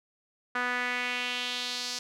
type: tone with band-pass filter sweep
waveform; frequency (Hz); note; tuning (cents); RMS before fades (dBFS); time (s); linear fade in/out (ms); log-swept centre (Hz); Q
sawtooth; 246.9; B3; 0; -32; 0.55-1.99; 5; 1500 to 5200; 2.5
effects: none